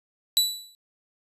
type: tone with exponential decay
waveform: sawtooth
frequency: 3951 Hz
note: B7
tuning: in tune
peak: -12 dBFS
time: 0.37-0.75 s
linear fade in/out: 0 ms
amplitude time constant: 82 ms
effects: resampled to 32000 Hz